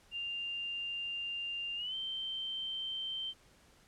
sine tone with pitch glide, 2794 to 3118 Hz, F7 to G7, 0 to -10 cents, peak -36 dBFS, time 0.11-3.34 s, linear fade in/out 50 ms, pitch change +190 cents, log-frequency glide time 1.76-1.95 s, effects pink hiss -64 dBFS RMS until 3.87 s + low-pass 10000 Hz 12 dB/octave

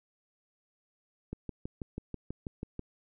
click train, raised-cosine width 3 ms, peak -24 dBFS, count 10, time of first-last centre 1.33-2.793 s, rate 6.15 Hz, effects none

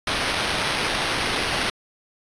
violet noise with sample-and-hold, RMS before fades -24 dBFS, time 0.07-1.7 s, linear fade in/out 2 ms, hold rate 7350 Hz, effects resampled to 22050 Hz

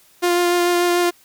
sawtooth tone with vibrato, 350.9 Hz, F4, 8 cents sharp, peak -11 dBFS, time 0.22-1.11 s, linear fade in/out 20 ms, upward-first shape sine, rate 6.8 Hz, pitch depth 12 cents each way, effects white hiss -53 dBFS RMS until 1.24 s

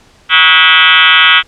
sine tone with frequency modulation, 2299 Hz, D7, 37 cents flat, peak -3 dBFS, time 0.29-1.43 s, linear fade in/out 50 ms, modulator 169 Hz, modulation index 6.5, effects pink hiss -45 dBFS RMS until 1.47 s + low-pass 7000 Hz 12 dB/octave

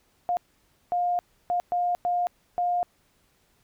sine tone bursts at uneven times, 708 Hz, F5, 23 cents sharp, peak -22 dBFS, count 6, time 0.29-0.37 / 0.92-1.19 / 1.5-1.6 / 1.72-1.95 / 2.05-2.27 / 2.58-2.83 s, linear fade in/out 0 ms, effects pink hiss -66 dBFS RMS until 3.63 s

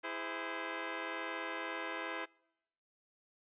10% pulse chord, E augmented, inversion none, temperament just, 329.6 / 412 / 515 Hz, E4 / G#4 / B#4, 0 / -14 / -28 cents, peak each -34 / -37 / -34 dBFS, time 0.03-2.26 s, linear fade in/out 20 ms, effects noise-tail reverb RT60 0.9 s tail -26 dB re dry + resampled to 8000 Hz

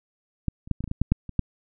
clicks, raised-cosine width 5 ms, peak -12 / -29 / -10 / -20 / -16 / -26 / -15 / -8 / -6 / -23 / -8 dBFS, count 11, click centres 0.483 / 0.675 / 0.713 / 0.806 / 0.841 / 0.877 / 0.914 / 1.016 / 1.12 / 1.293 / 1.393 s, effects none

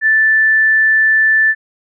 sine tone, 1760 Hz, A6, in tune, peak -8 dBFS, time 0.01-1.55 s, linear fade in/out 50 ms, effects none

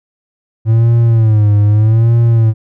triangle tone with vibrato, 110 Hz, A2, in tune, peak -4 dBFS, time 0.65-2.54 s, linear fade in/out 50 ms, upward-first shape sine, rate 0.81 Hz, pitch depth 110 cents each way, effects none

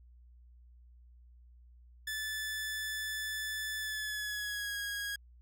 sawtooth tone with pitch glide, 1744 to 1646.1 Hz, A6 to G#6, -16 to -16 cents, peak -32 dBFS, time 2.07-5.16 s, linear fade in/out 5 ms, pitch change -100 cents, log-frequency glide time 3.79-4.77 s, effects added 60 Hz sine -55 dBFS peak until 5.41 s

